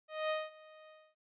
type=tone with ADSR envelope; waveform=sawtooth; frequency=622.3 Hz; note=D#5; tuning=in tune; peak=-27 dBFS; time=0.08-1.15 s; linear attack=220 ms; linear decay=200 ms; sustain=-23 dB; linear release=260 ms; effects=resampled to 8000 Hz

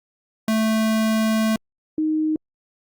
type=tone pair in turn; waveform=square / sine; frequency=220 / 311.1 Hz; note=A3 / D#4; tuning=0 / 0 cents; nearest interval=tritone; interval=600 cents; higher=second; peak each=-18 dBFS; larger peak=neither; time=0.48-1.56 / 1.98-2.36 s; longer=first; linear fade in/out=2 ms; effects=Opus 48 kbps

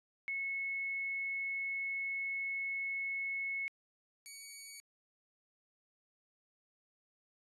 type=tone pair in turn; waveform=sine / 5% pulse; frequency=2193 / 2252 Hz; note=C#7 / C#7; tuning=-19 / +27 cents; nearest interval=unison; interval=46 cents; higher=second; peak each=-35 / -37 dBFS; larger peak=first; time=0.28-3.68 / 4.26-4.8 s; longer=first; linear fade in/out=0 ms; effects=resampled to 24000 Hz

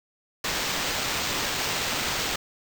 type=noise with sample-and-hold; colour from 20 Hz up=violet; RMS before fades=-28 dBFS; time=0.44-2.36 s; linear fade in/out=5 ms; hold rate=11025 Hz; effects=none

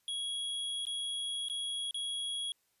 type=tone with dropouts; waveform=square; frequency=3322 Hz; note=G#7; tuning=in tune; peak=-35 dBFS; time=0.08-2.52 s; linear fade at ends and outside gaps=1 ms; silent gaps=0.853-0.868 / 1.485-1.498 / 1.91-1.944 s; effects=white hiss -75 dBFS RMS until 2.8 s + resampled to 32000 Hz

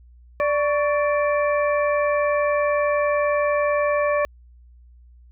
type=harmonic tone with a mistuned harmonic; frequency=587 Hz; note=D5; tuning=1 cent flat; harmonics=1 / 2 / 3 / 4; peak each=-19 / -25 / -29 / -31 dBFS; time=0.4-4.25 s; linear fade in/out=0 ms; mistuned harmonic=2; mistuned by=-78 cents; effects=added 60 Hz sine -46 dBFS peak until 5.31 s

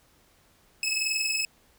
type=tone pair together; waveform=20% pulse; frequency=2575 / 2596 Hz; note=E7 / E7; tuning=-41 / -27 cents; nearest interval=unison; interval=14 cents; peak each=-24 / -24 dBFS; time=0.83-1.45 s; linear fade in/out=2 ms; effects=pink hiss -62 dBFS RMS until 1.78 s

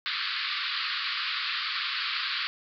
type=band-pass noise; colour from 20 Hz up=white; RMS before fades=-31 dBFS; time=0.06-2.47 s; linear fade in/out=0 ms; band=1100 to 4700 Hz; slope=96 dB/octave; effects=none

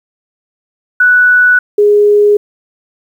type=tone pair in turn; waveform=sine; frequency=1480 / 414 Hz; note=F#6 / G#4; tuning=0 / -5 cents; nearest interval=octave + minor seventh; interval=2205 cents; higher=first; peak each=-4 dBFS; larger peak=neither; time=1-1.59 / 1.78-2.37 s; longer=neither; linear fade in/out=5 ms; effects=7-bit

